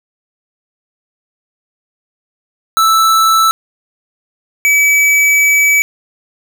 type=tone pair in turn; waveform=square; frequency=1318.5 / 2290 Hz; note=E6 / D7; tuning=0 / -44 cents; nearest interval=minor seventh; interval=956 cents; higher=second; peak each=-8 / -8 dBFS; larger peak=neither; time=2.77-3.51 / 4.65-5.82 s; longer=second; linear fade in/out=0 ms; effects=none